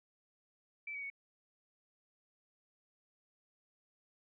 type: tone with pitch steps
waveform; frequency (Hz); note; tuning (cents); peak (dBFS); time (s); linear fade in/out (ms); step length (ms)
sine; 2321 / 2259 / 2223; D7 / C#7 / C#7; -21 / +32 / +4; -40; 0.87-1.101; 5; 77
effects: none